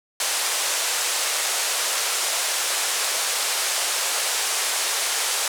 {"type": "band-pass noise", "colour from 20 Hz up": "white", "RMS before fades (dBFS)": -24, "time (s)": [0.2, 5.48], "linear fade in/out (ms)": 2, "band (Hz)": [460, 10000], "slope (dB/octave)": 24, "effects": []}